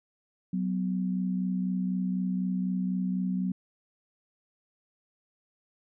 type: tone pair together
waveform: sine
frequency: 185.99 / 250 Hz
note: F#3 / B3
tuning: +9 / +21 cents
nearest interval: perfect fourth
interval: 512 cents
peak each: -27 / -34 dBFS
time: 0.53-3.52 s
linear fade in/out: 5 ms
effects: none